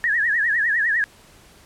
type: tone with vibrato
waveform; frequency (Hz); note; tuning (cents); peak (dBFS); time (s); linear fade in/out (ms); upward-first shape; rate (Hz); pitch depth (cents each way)
sine; 1780; A6; +20; -17; 0.04-1.04; 0; triangle; 9.9; 170
effects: pink hiss -50 dBFS RMS until 1.65 s + low-pass 12000 Hz 12 dB/octave